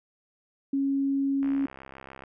sine tone, 275.1 Hz, C#4, 13 cents flat, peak -23 dBFS, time 0.73-1.66 s, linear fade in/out 5 ms
click train, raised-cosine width 0.5 ms, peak -28 dBFS, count 55, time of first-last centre 1.43-2.237 s, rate 66.9 Hz
effects none

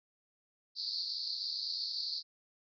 white band-pass noise, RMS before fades -38 dBFS, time 0.75-2.23 s, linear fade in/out 50 ms, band 4200 to 4800 Hz, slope 96 dB/octave, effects none

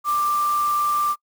sine tone in noise, 1182 Hz, D6, 11 cents sharp, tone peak -18 dBFS, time 0.04-1.16 s, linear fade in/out 50 ms, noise white, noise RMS -36 dBFS, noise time 0.04-1.16 s, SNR +15 dB, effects noise-tail reverb RT60 0.1 s tail -26 dB re dry

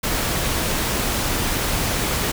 pink noise, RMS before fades -22 dBFS, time 0.03-2.32 s, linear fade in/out 10 ms, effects none

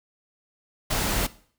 pink noise, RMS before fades -25 dBFS, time 0.9-1.27 s, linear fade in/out 10 ms, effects noise-tail reverb RT60 0.5 s tail -18 dB re dry

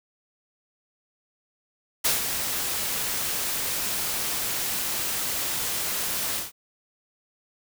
white noise with ADSR envelope, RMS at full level -21 dBFS, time 2.04-6.52 s, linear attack 15 ms, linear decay 150 ms, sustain -7 dB, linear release 160 ms, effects none

